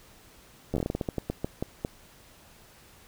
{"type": "slowing click train", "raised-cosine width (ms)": 2, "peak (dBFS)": -15, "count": 16, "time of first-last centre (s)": [0.74, 1.849], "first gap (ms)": 11, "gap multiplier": 1.24, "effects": ["pink hiss -55 dBFS RMS until 3.07 s"]}